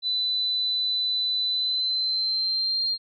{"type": "tone with pitch glide", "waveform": "sine", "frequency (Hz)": [3998, 4197], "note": ["B7", "C8"], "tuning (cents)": [20, 5], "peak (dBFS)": -22, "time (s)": [0.02, 2.98], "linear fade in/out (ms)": 50, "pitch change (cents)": 85, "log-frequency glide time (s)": [1.49, 2.86], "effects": ["MP3 64 kbps"]}